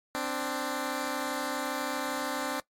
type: tone pair together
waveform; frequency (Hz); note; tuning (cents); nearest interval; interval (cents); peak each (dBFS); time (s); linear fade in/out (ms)
10% pulse; 261.2 / 293.7; C4 / D4; -3 / 0; major second; 203; -25; 0.15-2.6; 0
effects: noise-tail reverb RT60 0.1 s tail -19 dB re dry + MP3 64 kbps